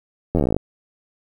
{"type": "slowing click train", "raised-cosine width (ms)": 2, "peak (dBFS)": -6, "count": 15, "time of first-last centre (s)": [0.35, 0.566], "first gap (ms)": 11, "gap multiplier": 1.05, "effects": ["8-bit"]}